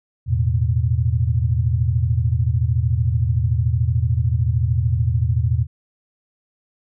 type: chord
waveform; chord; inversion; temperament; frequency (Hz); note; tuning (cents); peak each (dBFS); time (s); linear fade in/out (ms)
sine; E suspended fourth; none; equal; 82.41 / 110 / 123.47; E2 / A2 / B2; 0 / 0 / 0; -20 / -20 / -20; 0.26-5.67; 50
effects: none